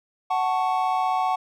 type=chord; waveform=triangle; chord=F# minor; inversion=none; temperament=equal with one note detuned; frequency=744.7 / 880 / 1108.7 Hz; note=F#5 / A5 / C#6; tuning=+11 / 0 / 0 cents; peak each=-21 / -25 / -25 dBFS; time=0.3-1.36 s; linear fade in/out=10 ms; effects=none